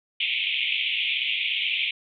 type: band-pass noise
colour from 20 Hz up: pink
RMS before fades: -26 dBFS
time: 0.2-1.91 s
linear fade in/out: 5 ms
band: 2200 to 3500 Hz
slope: 96 dB/octave
effects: none